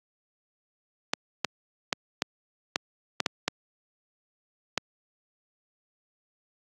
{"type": "clicks", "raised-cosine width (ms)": 0.2, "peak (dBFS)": -6, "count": 9, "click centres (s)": [1.135, 1.447, 1.928, 2.221, 2.759, 3.203, 3.262, 3.48, 4.777], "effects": ["high-pass 150 Hz 12 dB/octave", "Opus 48 kbps"]}